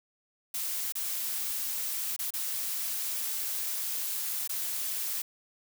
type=noise with dropouts; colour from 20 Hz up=blue; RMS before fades=-33 dBFS; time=0.54-5.22 s; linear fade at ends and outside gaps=5 ms; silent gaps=0.923-0.953 / 2.164-2.19 / 2.306-2.337 / 4.476-4.493 s; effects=none